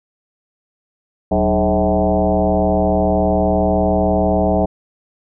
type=tone with frequency modulation; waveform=sine; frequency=415.3 Hz; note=G#4; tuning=in tune; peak=-12 dBFS; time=1.31-4.66 s; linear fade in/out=10 ms; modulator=113 Hz; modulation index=3.1; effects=none